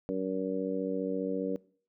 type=harmonic tone; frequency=94.8 Hz; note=F#2; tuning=43 cents sharp; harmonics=2 / 3 / 4 / 5 / 6; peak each=-37 / -34 / -40 / -34 / -40 dBFS; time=0.09-1.56 s; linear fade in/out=0 ms; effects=noise-tail reverb RT60 0.5 s tail -23 dB re dry